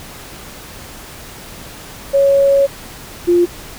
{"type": "tone pair in turn", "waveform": "sine", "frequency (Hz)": [554.4, 349.3], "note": ["C#5", "F4"], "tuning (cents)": [0, 0], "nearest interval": "minor sixth", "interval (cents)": 800, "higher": "first", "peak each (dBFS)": -8, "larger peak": "neither", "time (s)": [[2.13, 2.67], [3.27, 3.46]], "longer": "first", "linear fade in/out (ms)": 20, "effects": ["pink hiss -34 dBFS RMS until 3.78 s"]}